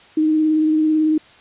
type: tone with vibrato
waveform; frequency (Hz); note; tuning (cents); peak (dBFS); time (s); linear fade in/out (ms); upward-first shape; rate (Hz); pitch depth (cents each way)
sine; 311.1; D#4; 0; -13; 0.17-1.18; 5; sine; 18; 19
effects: white hiss -47 dBFS RMS until 1.4 s + resampled to 8000 Hz